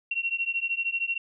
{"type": "beating tone pair", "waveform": "sine", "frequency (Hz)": [2729, 2742], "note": ["F7", "F7"], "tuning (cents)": [-41, -32], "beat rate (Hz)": 13, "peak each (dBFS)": -29, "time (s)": [0.11, 1.18], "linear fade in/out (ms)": 5, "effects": []}